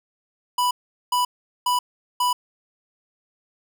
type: tone bursts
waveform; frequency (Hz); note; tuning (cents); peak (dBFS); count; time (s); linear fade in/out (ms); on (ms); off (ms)
square; 987.8; B5; 0; -19; 4; 0.58-2.33; 5; 130; 410
effects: none